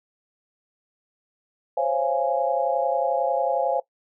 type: chord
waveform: sine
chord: Db major seventh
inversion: third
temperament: equal with one note detuned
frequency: 523.3 / 554.4 / 686.5 / 830.6 Hz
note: C5 / Db5 / F5 / Ab5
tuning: 0 / 0 / -30 / 0 cents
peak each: -26 dBFS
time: 1.77-3.8 s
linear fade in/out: 5 ms
effects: noise-tail reverb RT60 0.1 s tail -19 dB re dry